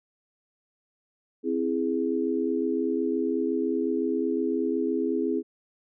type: chord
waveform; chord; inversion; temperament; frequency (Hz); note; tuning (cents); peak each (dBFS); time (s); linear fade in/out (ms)
sine; C augmented; none; equal; 261.6 / 329.6 / 415.3; C4 / E4 / G#4; 0 / 0 / 0; -28; 1.43-5.43; 50
effects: none